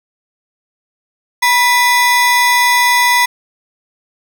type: ring-modulated tone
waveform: 40% pulse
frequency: 1480 Hz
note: F#6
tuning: in tune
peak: -5 dBFS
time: 1.42-3.26 s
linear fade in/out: 10 ms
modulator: 512 Hz
effects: none